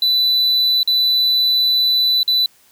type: tone with dropouts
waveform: triangle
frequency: 3985 Hz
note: B7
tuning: 15 cents sharp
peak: -11 dBFS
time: 0.02-2.46 s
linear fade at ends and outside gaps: 2 ms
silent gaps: 0.831-0.875 / 2.231-2.278 s
effects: white hiss -53 dBFS RMS until 2.71 s